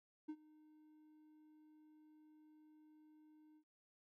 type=tone with ADSR envelope; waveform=triangle; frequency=307.1 Hz; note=D#4; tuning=23 cents flat; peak=-40 dBFS; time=0.28-3.64 s; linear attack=15 ms; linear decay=60 ms; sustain=-22 dB; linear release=74 ms; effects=none